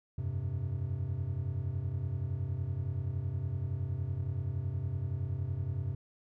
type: chord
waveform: triangle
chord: F suspended second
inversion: none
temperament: equal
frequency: 87.31 / 98 / 130.81 Hz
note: F2 / G2 / C3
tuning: 0 / 0 / 0 cents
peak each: -36 / -34 / -34 dBFS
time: 0.18-5.95 s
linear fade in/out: 5 ms
effects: none